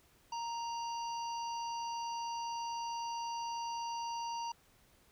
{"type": "harmonic tone with a mistuned harmonic", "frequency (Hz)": 932.3, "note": "A#5", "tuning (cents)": 0, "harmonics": [1, 3, 5, 6], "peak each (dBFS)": [-37, -50, -50, -52], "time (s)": [0.32, 4.52], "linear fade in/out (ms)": 5, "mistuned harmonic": 6, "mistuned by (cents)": 84, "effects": ["pink hiss -67 dBFS RMS until 5.11 s"]}